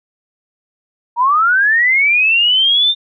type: linear sweep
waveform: sine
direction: up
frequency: 922 to 3637 Hz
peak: -9 dBFS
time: 1.16-2.95 s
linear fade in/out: 50 ms
effects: none